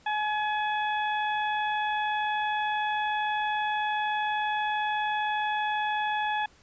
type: harmonic tone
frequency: 847 Hz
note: G#5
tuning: 34 cents sharp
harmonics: 1 / 2 / 3 / 4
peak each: -27 / -32 / -38 / -39 dBFS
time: 0.06-6.46 s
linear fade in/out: 5 ms
effects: pink hiss -59 dBFS RMS until 6.62 s + resampled to 16000 Hz